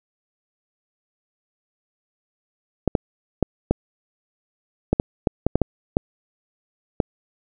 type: clicks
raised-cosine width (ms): 2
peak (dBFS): -3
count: 12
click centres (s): 2.877 / 2.952 / 3.427 / 3.71 / 4.93 / 4.999 / 5.272 / 5.466 / 5.556 / 5.617 / 5.969 / 7.002
effects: none